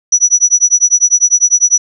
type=tone with tremolo; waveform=sine; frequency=5890 Hz; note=F#8; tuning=9 cents flat; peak=-3 dBFS; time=0.12-1.78 s; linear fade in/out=5 ms; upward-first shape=sine; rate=10 Hz; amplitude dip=100%; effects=none